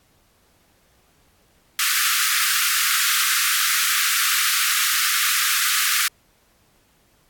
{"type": "high-pass noise", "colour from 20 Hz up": "pink", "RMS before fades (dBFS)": -20, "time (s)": [1.79, 6.08], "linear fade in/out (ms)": 2, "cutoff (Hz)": 1200, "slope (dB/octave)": 96, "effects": ["pink hiss -60 dBFS RMS until 7.29 s", "AAC 64 kbps"]}